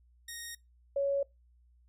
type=tone pair in turn; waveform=10% pulse / sine; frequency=1864.7 / 557.9 Hz; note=A#6 / C#5; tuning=0 / +11 cents; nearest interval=octave + major sixth; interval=2089 cents; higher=first; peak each=-32 / -27 dBFS; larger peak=second; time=0.28-0.55 / 0.96-1.23 s; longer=neither; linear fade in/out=5 ms; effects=noise-tail reverb RT60 0.2 s tail -23 dB re dry + added 60 Hz sine -61 dBFS peak until 1.88 s